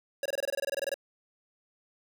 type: tone bursts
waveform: square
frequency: 554.4 Hz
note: C#5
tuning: in tune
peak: -29 dBFS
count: 15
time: 0.23-0.942 s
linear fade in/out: 2 ms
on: 26 ms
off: 23 ms
effects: none